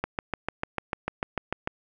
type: click train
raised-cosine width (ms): 0.5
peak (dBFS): -12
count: 12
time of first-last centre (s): 0.04-1.674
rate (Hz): 6.73
effects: none